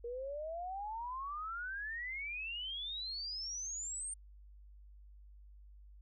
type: exponential sweep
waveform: sine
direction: up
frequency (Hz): 465.3 to 8900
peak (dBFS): -39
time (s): 0.04-4.14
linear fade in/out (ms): 5
effects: added 50 Hz sine -54 dBFS peak until 6.01 s